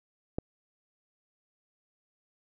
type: click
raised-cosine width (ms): 2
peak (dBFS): -17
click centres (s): 0.385
effects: none